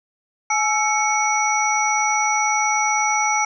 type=tone cluster; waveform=sine; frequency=849 / 1329 / 2221 / 5830 Hz; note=G#5 / E6 / C#7 / F#8; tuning=+38 / +14 / +3 / -26 cents; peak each=-20 / -25 / -22 / -24 dBFS; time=0.5-3.45 s; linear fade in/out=5 ms; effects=none